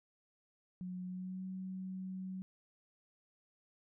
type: tone with pitch glide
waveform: sine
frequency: 182.1 to 187.54 Hz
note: F#3 to F#3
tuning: -27 to +24 cents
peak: -40 dBFS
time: 0.81-2.42 s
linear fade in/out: 0 ms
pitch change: +51 cents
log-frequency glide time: 1.05-1.44 s
effects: none